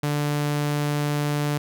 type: tone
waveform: sawtooth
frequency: 146.83 Hz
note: D3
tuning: in tune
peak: -18 dBFS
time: 0.03-1.58 s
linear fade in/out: 5 ms
effects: none